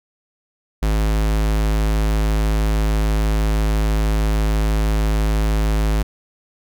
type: tone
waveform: square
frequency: 53.1 Hz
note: G#1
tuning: 39 cents sharp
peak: -16 dBFS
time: 0.82-6.03 s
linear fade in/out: 10 ms
effects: none